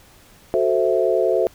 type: chord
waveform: sine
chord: F# half-diminished seventh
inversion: none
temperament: equal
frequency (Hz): 370 / 440 / 523.3 / 659.3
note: F#4 / A4 / C5 / E5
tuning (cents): 0 / 0 / 0 / 0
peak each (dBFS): -21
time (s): 0.54-1.47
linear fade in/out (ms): 0
effects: pink hiss -50 dBFS RMS until 1.54 s